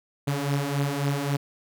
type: beating tone pair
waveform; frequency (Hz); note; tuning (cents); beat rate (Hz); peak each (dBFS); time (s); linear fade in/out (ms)
sawtooth; 139 / 142.7; C#3 / D3; +5 / -49; 3.7; -25 / -22; 0.27-1.37; 10
effects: none